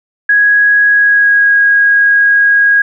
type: tone with pitch glide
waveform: sine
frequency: 1661.2 to 1643.1 Hz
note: G#6 to G#6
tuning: 0 to -19 cents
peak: -5 dBFS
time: 0.29-2.82 s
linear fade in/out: 5 ms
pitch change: -19 cents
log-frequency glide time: 0.87-1.56 s
effects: none